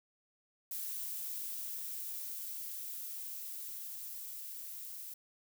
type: noise with level ramp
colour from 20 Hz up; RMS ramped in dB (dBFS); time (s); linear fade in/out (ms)
violet; -40 to -46; 0.71-5.14; 5
effects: none